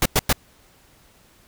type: noise bursts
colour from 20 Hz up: pink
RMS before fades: -17 dBFS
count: 3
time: 0.02-0.328 s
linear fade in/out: 2 ms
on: 36 ms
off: 100 ms
effects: pink hiss -55 dBFS RMS until 1.47 s